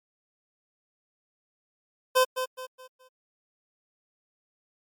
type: tone with echo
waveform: 25% pulse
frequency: 513 Hz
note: C5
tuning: 34 cents flat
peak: -14 dBFS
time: 2.15-2.25 s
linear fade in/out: 20 ms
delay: 210 ms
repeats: 4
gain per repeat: -9 dB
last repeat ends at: 3.09 s
effects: MP3 96 kbps